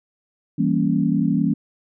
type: chord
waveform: sine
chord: E diminished seventh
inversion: none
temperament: equal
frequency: 164.81 / 196 / 233.1 / 277.2 Hz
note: E3 / G3 / Bb3 / Db4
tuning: 0 / 0 / 0 / 0 cents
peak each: -22 dBFS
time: 0.58-1.54 s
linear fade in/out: 10 ms
effects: none